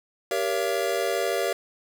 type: chord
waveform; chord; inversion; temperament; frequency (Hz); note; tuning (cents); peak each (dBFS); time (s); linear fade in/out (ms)
square; G diminished seventh; none; just; 392 / 470.4 / 564.5 / 677.4; G4 / Bb4 / Db5 / Fb5; 0 / +16 / +31 / +47; -30; 0.31-1.53; 2
effects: none

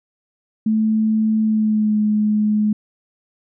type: tone with pitch glide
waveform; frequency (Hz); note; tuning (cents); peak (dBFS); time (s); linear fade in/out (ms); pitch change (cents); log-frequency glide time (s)
sine; 218.3 to 211.8; A3 to G#3; -13 to +34; -14; 0.66-2.73; 5; -53; 1.42-1.99
effects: none

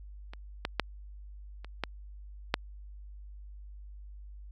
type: clicks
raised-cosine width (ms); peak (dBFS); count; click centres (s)
0.3; -28 / -14 / -9 / -29 / -14 / -8; 6; 0.335 / 0.651 / 0.797 / 1.646 / 1.837 / 2.541
effects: added 50 Hz sine -44 dBFS peak until 4.51 s

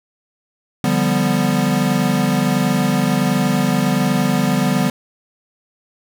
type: chord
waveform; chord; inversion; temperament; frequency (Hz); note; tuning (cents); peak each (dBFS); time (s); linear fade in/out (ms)
square; G dominant seventh; second; equal; 146.83 / 174.61 / 196 / 246.9; D3 / F3 / G3 / B3; 0 / 0 / 0 / 0; -22 / -22 / -20 / -20; 0.84-4.9; 2
effects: none

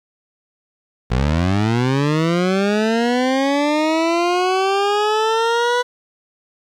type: linear sweep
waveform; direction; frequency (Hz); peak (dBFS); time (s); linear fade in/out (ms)
20% pulse; up; 58.1 to 493.9; -10; 1.1-5.83; 20
effects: low-pass 5000 Hz 12 dB/octave + 8-bit

